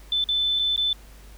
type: tone with dropouts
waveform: sine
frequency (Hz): 3520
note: A7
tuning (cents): 0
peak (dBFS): -20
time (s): 0.12-0.93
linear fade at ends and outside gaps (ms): 2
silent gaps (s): 0.241-0.288 / 0.591-0.594 / 0.762-0.777
effects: added 50 Hz sine -44 dBFS peak until 1.37 s + pink hiss -52 dBFS RMS until 1.37 s